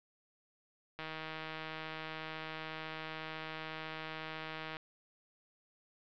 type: click train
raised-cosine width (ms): 0.3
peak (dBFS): -26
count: 598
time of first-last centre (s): 0.99-4.768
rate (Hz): 158
effects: low-pass 4000 Hz 12 dB/octave